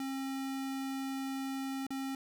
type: tone with dropouts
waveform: square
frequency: 268.9 Hz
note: C4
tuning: 47 cents sharp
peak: -36 dBFS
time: 0-2.15 s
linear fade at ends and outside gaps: 2 ms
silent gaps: 1.867-1.905 s
effects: none